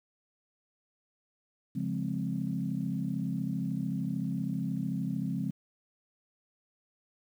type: chord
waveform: sine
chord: Db major seventh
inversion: none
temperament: equal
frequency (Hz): 138.59 / 174.61 / 207.7 / 261.6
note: Db3 / F3 / Ab3 / C4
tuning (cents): 0 / 0 / 0 / 0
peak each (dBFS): -36 / -34 / -35 / -36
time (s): 1.75-5.51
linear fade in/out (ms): 10
effects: tanh soft clip ceiling -19 dBFS + 10-bit